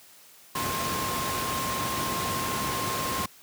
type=tone in noise; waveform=sine; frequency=1062 Hz; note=C6; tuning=25 cents sharp; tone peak=-31 dBFS; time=0.55-3.26 s; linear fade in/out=5 ms; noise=pink; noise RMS=-30 dBFS; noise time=0.55-3.26 s; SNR=-4 dB; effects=white hiss -53 dBFS RMS until 3.42 s + high-pass 100 Hz 12 dB/octave